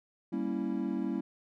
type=chord; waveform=triangle; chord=G diminished seventh; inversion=none; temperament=equal; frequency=196 / 233.1 / 277.2 / 329.6 Hz; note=G3 / Bb3 / Db4 / Fb4; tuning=0 / 0 / 0 / 0 cents; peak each=-34 dBFS; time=0.32-1.21 s; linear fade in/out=10 ms; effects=none